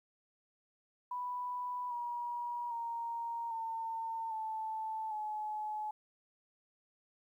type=tone with pitch steps; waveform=sine; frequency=987.8 / 959.1 / 931.3 / 904.2 / 878 / 852.5 Hz; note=B5 / A#5 / A#5 / A5 / A5 / G#5; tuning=0 / +49 / -2 / +47 / -4 / +45 cents; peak=-36 dBFS; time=1.11-5.91 s; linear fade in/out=5 ms; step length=800 ms; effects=12-bit